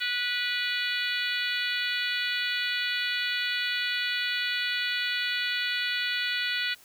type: harmonic tone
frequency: 490 Hz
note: B4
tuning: 14 cents flat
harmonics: 3 / 4 / 5 / 6 / 7 / 8 / 9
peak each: -32 / -33 / -34 / -35 / -35 / -36 / -37 dBFS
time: 0-6.75 s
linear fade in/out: 20 ms
effects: white hiss -55 dBFS RMS until 6.84 s